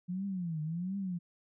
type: tone with vibrato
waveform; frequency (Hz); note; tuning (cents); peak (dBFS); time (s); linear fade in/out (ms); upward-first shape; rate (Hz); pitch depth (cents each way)
sine; 174.3; F3; -3; -33; 0.08-1.19; 20; triangle; 1.4; 250
effects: none